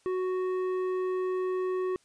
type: tone with tanh clipping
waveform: triangle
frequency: 370 Hz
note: F#4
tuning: in tune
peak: -29 dBFS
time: 0.06-1.96 s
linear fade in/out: 0 ms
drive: 14 dB
effects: white hiss -66 dBFS RMS until 2.04 s + resampled to 22050 Hz